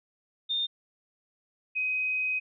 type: tone pair in turn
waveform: sine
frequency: 3633 / 2518 Hz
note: A#7 / D#7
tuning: -45 / +20 cents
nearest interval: tritone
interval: 635 cents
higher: first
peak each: -26 dBFS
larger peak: neither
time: 0.49-0.67 / 1.75-2.4 s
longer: second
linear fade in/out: 20 ms
effects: none